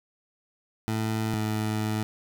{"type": "tone pair in turn", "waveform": "20% pulse", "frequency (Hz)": [110.2, 107.99], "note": ["A2", "A2"], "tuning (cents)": [3, -32], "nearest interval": "unison", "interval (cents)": 35, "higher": "first", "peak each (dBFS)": -21, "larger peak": "neither", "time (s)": [[0.88, 1.34], [1.34, 2.03]], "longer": "second", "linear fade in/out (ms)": 0, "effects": []}